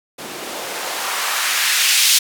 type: noise with band-pass filter sweep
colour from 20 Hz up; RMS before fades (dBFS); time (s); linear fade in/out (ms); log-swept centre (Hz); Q
blue; -19; 0.18-2.19; 10; 250 to 3800; 1.1
effects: none